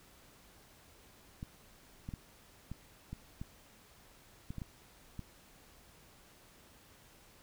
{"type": "clicks", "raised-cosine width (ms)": 5, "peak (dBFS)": -29, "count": 10, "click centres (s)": [1.429, 2.089, 2.138, 2.716, 3.13, 3.415, 4.505, 4.583, 4.618, 5.193], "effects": ["pink hiss -61 dBFS RMS until 7.42 s"]}